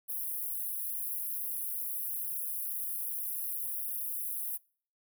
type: high-pass noise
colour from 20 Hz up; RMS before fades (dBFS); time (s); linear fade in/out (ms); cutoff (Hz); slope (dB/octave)
white; -36; 0.08-4.58; 20; 10000; 96
effects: noise-tail reverb RT60 0.5 s tail -26 dB re dry